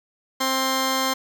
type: tone pair together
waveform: 10% pulse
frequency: 263.5 / 1054 Hz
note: C4 / C6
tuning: +12 / +12 cents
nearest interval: 2 octaves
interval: 2400 cents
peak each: -15 / -17 dBFS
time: 0.4-1.14 s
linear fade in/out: 10 ms
effects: none